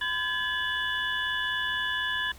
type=tone cluster; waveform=sine; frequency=1015 / 1603 / 1707 / 2962 / 3452 Hz; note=B5 / G6 / G#6 / F#7 / A7; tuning=+47 / +38 / +47 / +1 / -34 cents; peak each=-36 / -37 / -29 / -35 / -35 dBFS; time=0.01-2.32 s; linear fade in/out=5 ms; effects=added 63 Hz sine -52 dBFS peak until 2.38 s + pink hiss -52 dBFS RMS until 2.38 s